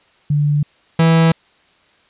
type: tone pair in turn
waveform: sine / 45% pulse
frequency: 146.83 / 163.85 Hz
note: D3 / E3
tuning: 0 / -10 cents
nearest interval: major second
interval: 190 cents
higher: second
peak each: -12 / -9 dBFS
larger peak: second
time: 0.3-0.63 / 0.99-1.32 s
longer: neither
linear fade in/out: 5 ms
effects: white hiss -54 dBFS RMS until 2.09 s + resampled to 8000 Hz